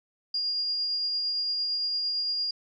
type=tone with tremolo; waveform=sine; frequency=4829 Hz; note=D8; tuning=47 cents sharp; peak=-25 dBFS; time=0.34-2.51 s; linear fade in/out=5 ms; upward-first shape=triangle; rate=8.8 Hz; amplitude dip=25%; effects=none